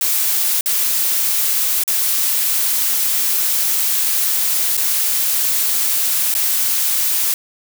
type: noise with dropouts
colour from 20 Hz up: blue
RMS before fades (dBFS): -17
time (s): 0.01-7.34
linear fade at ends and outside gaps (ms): 2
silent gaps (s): 0.61-0.659 / 1.837-1.877 / 4.769-4.775 / 6.341-6.35
effects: none